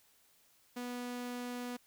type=tone; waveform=sawtooth; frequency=245.2 Hz; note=B3; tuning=12 cents flat; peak=-35 dBFS; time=0.76-1.77 s; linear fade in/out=10 ms; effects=white hiss -68 dBFS RMS until 1.86 s